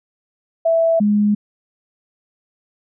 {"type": "tone pair in turn", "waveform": "sine", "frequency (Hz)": [659.3, 207.7], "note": ["E5", "G#3"], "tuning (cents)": [0, 0], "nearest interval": "octave + minor sixth", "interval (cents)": 2000, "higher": "first", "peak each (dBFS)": -12, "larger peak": "neither", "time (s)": [[0.65, 1], [1, 1.35]], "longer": "neither", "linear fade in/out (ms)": 10, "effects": []}